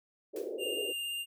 pink band-pass noise, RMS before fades -38 dBFS, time 0.33-0.93 s, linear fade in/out 20 ms, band 350 to 520 Hz, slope 48 dB/octave
white noise with exponential decay, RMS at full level -48 dBFS, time 0.36-0.61 s, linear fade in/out 2 ms, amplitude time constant 54 ms
square tone with vibrato, 2804 Hz, F7, 6 cents sharp, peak -35 dBFS, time 0.58-1.26 s, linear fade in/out 50 ms, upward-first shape square, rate 17 Hz, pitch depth 11 cents each way
effects none

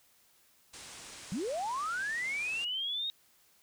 white low-pass noise, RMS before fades -49 dBFS, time 0.73-2.65 s, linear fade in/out 10 ms, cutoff 9300 Hz, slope 48 dB/octave
sine linear sweep, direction up, 163.8 to 3780 Hz, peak -32 dBFS, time 1.32-3.1 s, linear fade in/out 0 ms
effects white hiss -66 dBFS RMS until 3.62 s

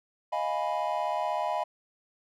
triangle chord, F half-diminished seventh, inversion third, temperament equal, 622.3 / 698.5 / 830.6 / 987.8 Hz, Eb5 / F5 / Ab5 / Cb6, 0 / 0 / 0 / 0 cents, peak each -31 dBFS, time 0.32-1.64 s, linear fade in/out 10 ms, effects none

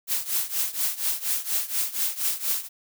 blue noise with tremolo, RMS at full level -23 dBFS, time 0.07-2.69 s, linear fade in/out 50 ms, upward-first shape triangle, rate 4.2 Hz, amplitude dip 90%, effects none

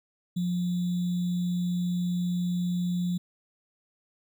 sine tone with sample-and-hold, 177.4 Hz, F3, 27 cents sharp, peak -25 dBFS, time 0.36-3.18 s, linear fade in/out 10 ms, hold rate 3675 Hz, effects none

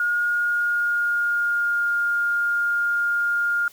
sine tone with pitch glide, 1430 to 1411.9 Hz, F6 to F6, +41 to +18 cents, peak -19 dBFS, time 0-3.68 s, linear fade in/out 2 ms, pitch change -23 cents, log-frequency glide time 0.26-1.93 s, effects white hiss -50 dBFS RMS until 3.72 s

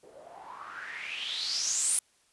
blue noise with low-pass filter sweep, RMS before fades -34 dBFS, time 0.03-1.99 s, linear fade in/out 2 ms, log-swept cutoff 460 to 10000 Hz, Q 6.6, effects white hiss -67 dBFS RMS until 2.32 s + resampled to 24000 Hz

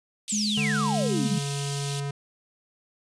pink high-pass noise, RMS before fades -35 dBFS, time 0.28-2 s, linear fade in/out 0 ms, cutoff 2700 Hz, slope 48 dB/octave
sine exponential sweep, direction down, 8310 to 146.83 Hz, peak -26 dBFS, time 0.29-1.39 s, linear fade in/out 10 ms
sine tone, 210 Hz, G#3, 19 cents sharp, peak -26 dBFS, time 0.32-1.39 s, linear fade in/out 10 ms
square tone with pitch glide, 146.83 to 141.26 Hz, D3 to C#3, 0 to +33 cents, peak -29 dBFS, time 0.57-2.11 s, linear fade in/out 5 ms, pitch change -67 cents, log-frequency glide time 1.06-1.19 s
effects resampled to 22050 Hz

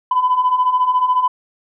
sine beating tone pair, 994 / 1008 Hz, B5 / B5, +11 / +35 cents, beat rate 14 Hz, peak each -18 / -13 dBFS, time 0.11-1.28 s, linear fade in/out 5 ms, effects tanh soft clip ceiling -7 dBFS

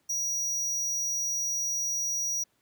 square tone, 5780 Hz, F#8, 41 cents flat, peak -28 dBFS, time 0.09-2.44 s, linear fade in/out 10 ms, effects pink hiss -71 dBFS RMS until 2.61 s + high-pass 100 Hz 12 dB/octave

